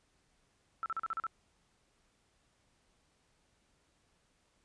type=tone bursts; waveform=sine; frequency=1327 Hz; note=E6; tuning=11 cents sharp; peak=-33 dBFS; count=7; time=0.83-1.267 s; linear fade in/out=0 ms; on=29 ms; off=39 ms; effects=pink hiss -73 dBFS RMS until 4.64 s + resampled to 22050 Hz